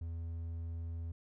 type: tone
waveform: triangle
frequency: 83.2 Hz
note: E2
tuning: 17 cents sharp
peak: -36 dBFS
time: 0.01-1.12 s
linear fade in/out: 5 ms
effects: none